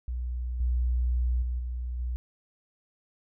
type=tone with level steps; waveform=sine; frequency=61.2 Hz; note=B1; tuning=15 cents flat; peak=-29 / -23 / -27 / -30 / -28 dBFS; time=0.08-2.16 s; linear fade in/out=0 ms; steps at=0.6 / 1.42 / 1.59 / 1.99 s; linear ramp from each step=5 ms; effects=none